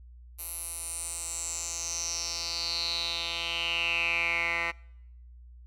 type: tone with band-pass filter sweep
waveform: 10% pulse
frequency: 168.8 Hz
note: E3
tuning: 41 cents sharp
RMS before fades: -32 dBFS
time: 0.38-4.72 s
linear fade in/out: 20 ms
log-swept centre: 12000 to 1900 Hz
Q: 6.5
effects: noise-tail reverb RT60 0.8 s tail -25 dB re dry + added 60 Hz sine -47 dBFS peak until 5.66 s